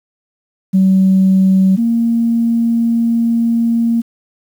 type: tone pair in turn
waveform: sine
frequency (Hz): 190 / 231.6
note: F#3 / A#3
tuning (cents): +46 / -11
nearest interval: minor third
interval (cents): 343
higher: second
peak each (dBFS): -6 / -10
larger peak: first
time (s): 0.73-1.77 / 1.77-4.02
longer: second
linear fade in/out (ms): 20
effects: tanh soft clip ceiling -3 dBFS + 7-bit